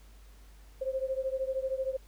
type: beating tone pair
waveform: sine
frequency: 523.3 / 536.3 Hz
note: C5 / C5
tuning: 0 / +43 cents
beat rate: 13 Hz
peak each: -32 / -34 dBFS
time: 0.81-1.97 s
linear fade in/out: 10 ms
effects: added 50 Hz sine -51 dBFS peak until 2.07 s + pink hiss -62 dBFS RMS until 2.07 s